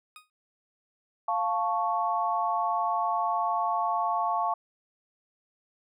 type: tone with exponential decay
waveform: 20% pulse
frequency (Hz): 1244.5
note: D#6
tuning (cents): 0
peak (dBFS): -37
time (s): 0.16-0.3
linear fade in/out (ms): 1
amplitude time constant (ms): 30
type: chord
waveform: sine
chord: F augmented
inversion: none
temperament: equal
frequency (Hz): 698.5 / 880 / 1108.7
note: F5 / A5 / C#6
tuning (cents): 0 / 0 / 0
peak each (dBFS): -29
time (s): 1.28-4.54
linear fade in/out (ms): 5
effects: none